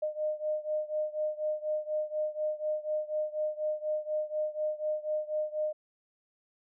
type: beating tone pair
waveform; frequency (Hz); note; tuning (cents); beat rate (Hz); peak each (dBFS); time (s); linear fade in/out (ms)
sine; 610 / 614.1; D#5 / D#5; -34 / -23; 4.1; -32 / -34; 0.02-5.73; 10
effects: none